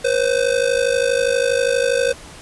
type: ring-modulated tone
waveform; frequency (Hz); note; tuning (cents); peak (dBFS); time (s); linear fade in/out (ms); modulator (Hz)
square; 512; C5; -38; -13; 0.04-2.13; 10; 26.2
effects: pink hiss -39 dBFS RMS until 2.41 s + resampled to 24000 Hz